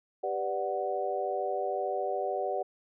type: chord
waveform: sine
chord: G major seventh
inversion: none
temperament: equal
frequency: 392 / 493.9 / 587.3 / 740 Hz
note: G4 / B4 / D5 / F#5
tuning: 0 / 0 / 0 / 0 cents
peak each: -35 / -36 / -34 / -33 dBFS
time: 0.23-2.63 s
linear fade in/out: 10 ms
effects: none